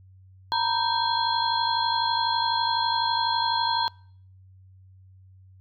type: tone cluster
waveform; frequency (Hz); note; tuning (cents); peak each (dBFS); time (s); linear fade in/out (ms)
sine; 917 / 969 / 1560 / 3348 / 4181; A#5 / B5 / G6 / G#7 / C8; -29 / -33 / -9 / +13 / -2; -25 / -27 / -34 / -32 / -29; 0.52-3.88; 0
effects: noise-tail reverb RT60 0.6 s tail -26 dB re dry + added 94 Hz sine -49 dBFS peak until 5.6 s